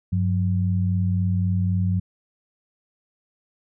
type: tone pair together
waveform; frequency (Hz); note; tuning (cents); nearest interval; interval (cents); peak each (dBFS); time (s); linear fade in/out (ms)
sine; 96.67 / 180.5; G2 / F#3; -24 / -43; major seventh; 1081; -20 / -24; 0.12-2; 10
effects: none